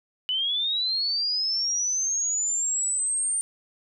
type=linear sweep; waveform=sine; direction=up; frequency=2960 to 8890 Hz; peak=-23 dBFS; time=0.29-3.41 s; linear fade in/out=0 ms; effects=none